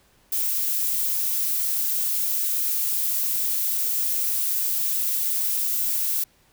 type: noise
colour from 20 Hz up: violet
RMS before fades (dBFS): -24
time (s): 0.32-6.24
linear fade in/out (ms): 5
effects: pink hiss -60 dBFS RMS until 6.52 s